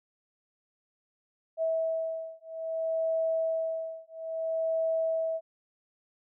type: beating tone pair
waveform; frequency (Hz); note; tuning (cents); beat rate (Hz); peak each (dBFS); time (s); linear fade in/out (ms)
sine; 649 / 649.6; E5 / E5; -27 / -26; 0.6; -31; 1.57-5.41; 50
effects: none